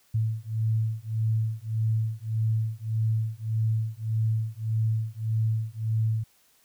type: beating tone pair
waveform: sine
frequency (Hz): 110 / 111.7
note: A2 / A2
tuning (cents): 0 / +27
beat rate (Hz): 1.7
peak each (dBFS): -27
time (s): 0.14-6.24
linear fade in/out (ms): 10
effects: white hiss -63 dBFS RMS until 6.64 s